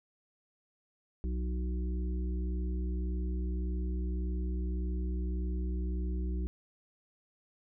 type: harmonic tone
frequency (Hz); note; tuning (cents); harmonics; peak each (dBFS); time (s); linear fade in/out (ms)
61.74; B1; 0; 1 / 3 / 5 / 6; -31 / -41 / -45 / -47; 1.24-6.47; 0
effects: none